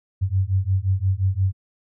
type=beating tone pair; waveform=sine; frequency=92.7 / 98.4 Hz; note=F#2 / G2; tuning=+4 / +7 cents; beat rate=5.7 Hz; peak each=-21 / -21 dBFS; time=0.21-1.53 s; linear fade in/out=20 ms; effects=none